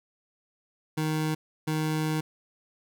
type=tone bursts at uneven times; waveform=25% pulse; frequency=155.8 Hz; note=D#3; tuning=3 cents sharp; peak=-22 dBFS; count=2; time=0.97-1.35 / 1.67-2.21 s; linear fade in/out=10 ms; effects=none